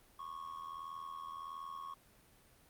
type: tone with amplitude modulation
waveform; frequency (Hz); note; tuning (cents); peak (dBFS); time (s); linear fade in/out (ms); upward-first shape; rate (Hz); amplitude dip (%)
triangle; 1100; C#6; -14; -38; 0.19-1.94; 5; sine; 81.5; 80
effects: pink hiss -65 dBFS RMS until 2.69 s + Opus 32 kbps